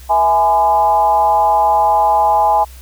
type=tone with frequency modulation; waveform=sine; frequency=834 Hz; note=G#5; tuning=7 cents sharp; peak=-9 dBFS; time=0.09-2.65 s; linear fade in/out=20 ms; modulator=180 Hz; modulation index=0.79; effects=added 64 Hz sine -34 dBFS peak until 2.81 s + white hiss -43 dBFS RMS until 2.81 s